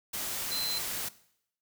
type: tone in noise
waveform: sine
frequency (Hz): 4077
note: C8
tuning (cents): -46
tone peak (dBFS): -32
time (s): 0.51-0.79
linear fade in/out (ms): 10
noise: white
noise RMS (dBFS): -35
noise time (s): 0.13-1.09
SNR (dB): 0
effects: noise-tail reverb RT60 0.7 s tail -18 dB re dry